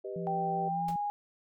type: chord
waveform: sine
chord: G augmented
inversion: none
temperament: equal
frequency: 392 / 493.9 / 622.3 Hz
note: G4 / B4 / D#5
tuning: 0 / 0 / 0 cents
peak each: -38 / -42 / -42 dBFS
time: 0.04-0.69 s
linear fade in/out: 10 ms
type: tone with vibrato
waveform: sine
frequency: 170.8 Hz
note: F3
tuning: 38 cents flat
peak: -36 dBFS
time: 0.16-0.96 s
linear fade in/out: 2 ms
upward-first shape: sine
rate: 5.2 Hz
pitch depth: 13 cents each way
type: tone with pitch glide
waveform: sine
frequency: 780 to 822.6 Hz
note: G5 to G#5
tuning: -9 to -17 cents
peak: -30 dBFS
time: 0.27-1.1 s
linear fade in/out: 0 ms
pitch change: +92 cents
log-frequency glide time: 0.66-0.89 s
type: noise with exponential decay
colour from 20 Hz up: pink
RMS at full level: -41 dBFS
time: 0.88-1 s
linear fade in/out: 5 ms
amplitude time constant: 26 ms
effects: none